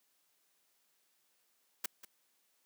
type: noise with echo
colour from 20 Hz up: white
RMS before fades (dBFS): -35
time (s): 1.84-1.86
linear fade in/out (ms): 5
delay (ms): 190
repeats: 1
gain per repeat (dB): -15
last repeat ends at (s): 2.05
effects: white hiss -75 dBFS RMS until 2.65 s + high-pass 200 Hz 12 dB/octave